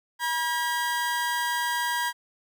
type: tone pair together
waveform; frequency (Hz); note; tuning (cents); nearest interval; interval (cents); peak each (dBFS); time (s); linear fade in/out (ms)
30% pulse; 964 / 1621.2; B5 / G#6; -42 / -42; major sixth; 900; -24 / -27; 0.19-2.13; 50
effects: none